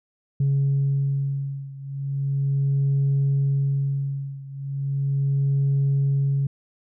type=beating tone pair; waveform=sine; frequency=138.3 / 138.67 Hz; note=C#3 / C#3; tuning=-4 / +1 cents; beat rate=0.37 Hz; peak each=-21 / -23 dBFS; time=0.4-6.47 s; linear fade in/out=5 ms; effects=tanh soft clip ceiling -15 dBFS